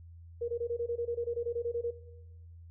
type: tone bursts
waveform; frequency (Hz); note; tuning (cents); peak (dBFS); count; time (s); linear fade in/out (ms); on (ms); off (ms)
sine; 472.4; A#4; +23; -30; 16; 0.41-1.909; 10; 74; 21
effects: noise-tail reverb RT60 1.0 s tail -17 dB re dry + added 84 Hz sine -48 dBFS peak until 2.7 s